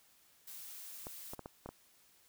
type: noise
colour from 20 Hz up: blue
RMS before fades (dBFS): -49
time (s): 0.47-1.35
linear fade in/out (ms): 5
type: clicks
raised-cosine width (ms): 1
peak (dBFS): -30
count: 6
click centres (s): 1.069 / 1.335 / 1.393 / 1.459 / 1.66 / 1.69
effects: white hiss -67 dBFS RMS until 2.28 s